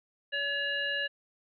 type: harmonic tone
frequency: 567 Hz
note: C#5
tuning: 39 cents sharp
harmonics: 1 / 3 / 5 / 7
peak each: -39 / -31 / -34 / -43 dBFS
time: 0.32-1.08 s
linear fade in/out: 20 ms
effects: none